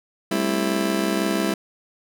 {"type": "chord", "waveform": "30% pulse", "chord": "A minor seventh", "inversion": "third", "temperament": "just", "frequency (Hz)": [198, 220, 264, 330], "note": ["G3", "A3", "C4", "E4"], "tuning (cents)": [18, 0, 16, 2], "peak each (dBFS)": [-22, -27, -26, -22], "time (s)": [0.31, 1.54], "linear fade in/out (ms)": 5, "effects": []}